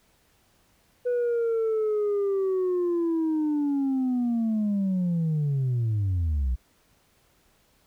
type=linear sweep; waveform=sine; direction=down; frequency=493.9 to 58.27 Hz; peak=-20 dBFS; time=1.05-6.56 s; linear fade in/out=20 ms; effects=tanh soft clip ceiling -21 dBFS + pink hiss -64 dBFS RMS until 7.86 s